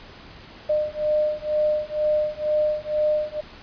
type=beating tone pair; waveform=sine; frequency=605 / 607.1 Hz; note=D#5 / D#5; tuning=-49 / -43 cents; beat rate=2.1 Hz; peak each=-23 dBFS; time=0.69-3.41 s; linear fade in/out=10 ms; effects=pink hiss -44 dBFS RMS until 3.62 s + resampled to 11025 Hz